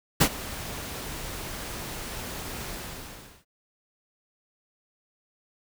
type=noise with ADSR envelope; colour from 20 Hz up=pink; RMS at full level=-17 dBFS; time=0.2-3.45 s; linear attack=15 ms; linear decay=69 ms; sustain=-19 dB; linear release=750 ms; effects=none